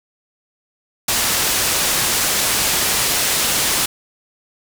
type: low-pass noise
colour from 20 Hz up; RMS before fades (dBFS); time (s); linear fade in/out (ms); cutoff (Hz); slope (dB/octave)
white; -18; 1.08-3.86; 5; 11000; 12
effects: none